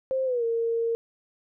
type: tone with pitch glide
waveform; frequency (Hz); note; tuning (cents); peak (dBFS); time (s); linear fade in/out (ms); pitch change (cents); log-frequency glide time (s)
sine; 526 to 460.6; C5 to A#4; +9 to -21; -23; 0.11-0.95; 0; -230; 0.25-0.44
effects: none